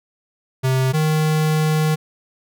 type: tone pair in turn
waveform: square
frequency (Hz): 130.81 / 155.34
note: C3 / D#3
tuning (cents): 0 / -2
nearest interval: minor third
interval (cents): 298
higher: second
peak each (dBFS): -16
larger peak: neither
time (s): 0.63-0.93 / 0.93-1.96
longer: second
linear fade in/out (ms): 20
effects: none